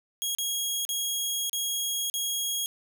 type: tone with dropouts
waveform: 15% pulse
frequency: 3292 Hz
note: G#7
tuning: 16 cents flat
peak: -20 dBFS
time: 0.22-2.66 s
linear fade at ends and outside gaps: 0 ms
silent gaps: 0.35-0.385 / 0.851-0.891 / 1.496-1.531 / 2.099-2.14 s
effects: none